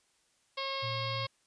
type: harmonic tone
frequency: 542 Hz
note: C#5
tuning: 39 cents flat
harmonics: 1 / 2 / 3 / 4 / 5 / 6 / 7 / 8 / 9 / 10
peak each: -40 / -38 / -51 / -42 / -46 / -42 / -45 / -44 / -45 / -56 dBFS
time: 0.57-1.27 s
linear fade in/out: 10 ms
type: tone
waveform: sine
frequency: 116.54 Hz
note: A#2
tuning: in tune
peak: -37 dBFS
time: 0.82-1.27 s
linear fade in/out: 20 ms
effects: white hiss -71 dBFS RMS until 1.46 s + resampled to 22050 Hz